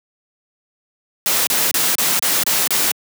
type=noise bursts; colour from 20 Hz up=white; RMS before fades=-17 dBFS; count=7; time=1.26-2.916 s; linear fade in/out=0 ms; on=210 ms; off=31 ms; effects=high-pass 150 Hz 12 dB/octave